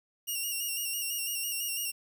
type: tone with vibrato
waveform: 5% pulse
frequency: 2805 Hz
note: F7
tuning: 7 cents sharp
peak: -23 dBFS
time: 0.27-1.92 s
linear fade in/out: 20 ms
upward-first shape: square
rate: 6 Hz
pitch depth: 37 cents each way
effects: 10-bit